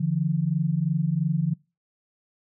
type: tone pair together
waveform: sine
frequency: 146.83 / 169.77 Hz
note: D3 / F3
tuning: 0 / -49 cents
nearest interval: minor third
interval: 251 cents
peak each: -24 / -24 dBFS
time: 0-1.54 s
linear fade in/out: 10 ms
effects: noise-tail reverb RT60 0.3 s tail -26 dB re dry